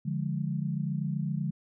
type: chord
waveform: sine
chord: D diminished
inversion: none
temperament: equal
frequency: 146.83 / 174.61 / 207.7 Hz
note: D3 / F3 / Ab3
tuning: 0 / 0 / 0 cents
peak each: -31 / -33 / -35 dBFS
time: 0.05-1.51 s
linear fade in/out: 10 ms
effects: none